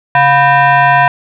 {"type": "tone with frequency modulation", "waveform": "sine", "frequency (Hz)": 138.59, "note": "C#3", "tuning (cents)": 0, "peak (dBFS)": -5, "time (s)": [0.15, 1.08], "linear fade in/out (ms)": 2, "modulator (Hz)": 848, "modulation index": 2, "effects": []}